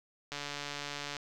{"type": "click train", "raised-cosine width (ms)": 0.2, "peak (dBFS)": -21, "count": 123, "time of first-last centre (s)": [0.32, 1.167], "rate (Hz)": 144, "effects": []}